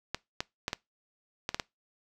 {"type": "clicks", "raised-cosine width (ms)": 0.2, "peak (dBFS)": -13, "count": 7, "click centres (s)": [0.146, 0.405, 0.681, 0.731, 1.491, 1.545, 1.598], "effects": ["noise-tail reverb RT60 0.2 s tail -23 dB re dry"]}